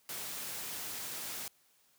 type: noise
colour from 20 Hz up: white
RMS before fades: -41 dBFS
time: 0.09-1.48 s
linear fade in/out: 2 ms
effects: white hiss -69 dBFS RMS until 1.98 s + high-pass 80 Hz 12 dB/octave